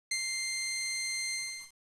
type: tone with ADSR envelope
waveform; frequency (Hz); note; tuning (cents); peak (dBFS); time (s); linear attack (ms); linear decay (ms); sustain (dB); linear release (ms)
15% pulse; 2093; C7; 0; -22; 0.11-1.72; 6; 67; -4; 380
effects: resampled to 24000 Hz + 9-bit